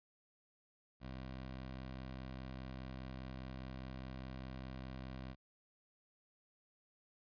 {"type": "tone", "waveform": "15% pulse", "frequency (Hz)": 64.9, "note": "C2", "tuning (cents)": -13, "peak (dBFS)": -39, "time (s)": [1, 5.36], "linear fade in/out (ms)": 50, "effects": ["resampled to 11025 Hz"]}